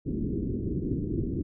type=low-pass noise; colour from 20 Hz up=white; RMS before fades=-30 dBFS; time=0.05-1.43 s; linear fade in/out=20 ms; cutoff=370 Hz; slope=48 dB/octave; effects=none

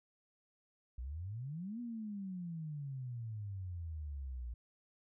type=exponential two-way sweep; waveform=sine; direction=up then down; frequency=57.7 to 244.3 to 57.7 Hz; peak=-40 dBFS; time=0.98-4.54 s; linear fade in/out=5 ms; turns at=1.8 s; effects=none

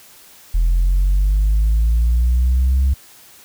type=linear sweep; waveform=sine; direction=up; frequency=40.81 to 67.8 Hz; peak=-10 dBFS; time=0.54-2.94 s; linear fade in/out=10 ms; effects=tanh soft clip ceiling -10 dBFS + white hiss -45 dBFS RMS until 3.44 s

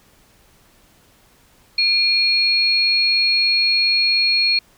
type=tone pair together; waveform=sine; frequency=2404 / 4301 Hz; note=D7 / C8; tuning=+40 / +47 cents; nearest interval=minor seventh; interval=1007 cents; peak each=-19 / -15 dBFS; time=1.78-4.59 s; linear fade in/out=5 ms; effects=pink hiss -54 dBFS RMS until 4.77 s

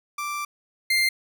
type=tone pair in turn; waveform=30% pulse; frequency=1174.7 / 2098 Hz; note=D6 / C7; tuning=0 / +4 cents; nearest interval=minor seventh; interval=1004 cents; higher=second; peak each=-25 / -16 dBFS; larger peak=second; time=0.18-0.45 / 0.9-1.09 s; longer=first; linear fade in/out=5 ms; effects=none

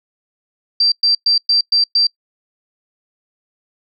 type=tone bursts; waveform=sine; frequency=4699 Hz; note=D8; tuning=in tune; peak=-10 dBFS; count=6; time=0.8-2.07 s; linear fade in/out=5 ms; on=120 ms; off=110 ms; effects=noise-tail reverb RT60 0.1 s tail -25 dB re dry

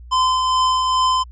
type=tone with tremolo; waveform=square; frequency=1027 Hz; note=C6; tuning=33 cents flat; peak=-14 dBFS; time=0.11-1.24 s; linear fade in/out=20 ms; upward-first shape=triangle; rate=2.4 Hz; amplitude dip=35%; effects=added 60 Hz sine -36 dBFS peak until 1.31 s + resampled to 16000 Hz

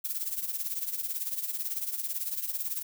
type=noise with tremolo; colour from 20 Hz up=violet; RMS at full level=-30 dBFS; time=0.04-2.83 s; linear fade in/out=10 ms; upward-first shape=triangle; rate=18 Hz; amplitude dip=80%; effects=none

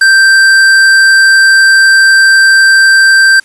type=tone with tanh clipping; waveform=triangle; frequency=1568 Hz; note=G6; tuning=in tune; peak=-4 dBFS; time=0.01-3.4 s; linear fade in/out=5 ms; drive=18 dB; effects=white hiss -43 dBFS RMS until 3.44 s + resampled to 24000 Hz

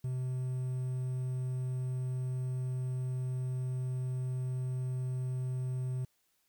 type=tone with quantisation; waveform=triangle; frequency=127.9 Hz; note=C3; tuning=39 cents flat; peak=-30 dBFS; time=0.04-6.05 s; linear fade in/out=5 ms; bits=10; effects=white hiss -75 dBFS RMS until 6.48 s

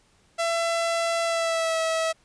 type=tone with pitch glide; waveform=sawtooth; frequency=671 to 648.5 Hz; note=E5 to E5; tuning=+31 to -28 cents; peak=-19 dBFS; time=0.38-2.13 s; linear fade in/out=20 ms; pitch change=-59 cents; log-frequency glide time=1.24-1.79 s; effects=pink hiss -62 dBFS RMS until 2.24 s + resampled to 22050 Hz

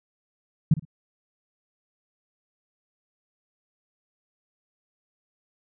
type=tone with echo; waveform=sine; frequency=155.56 Hz; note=D#3; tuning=in tune; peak=-12 dBFS; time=0.71-0.74 s; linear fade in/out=5 ms; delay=56 ms; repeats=2; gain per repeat=-15 dB; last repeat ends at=0.852 s; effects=none

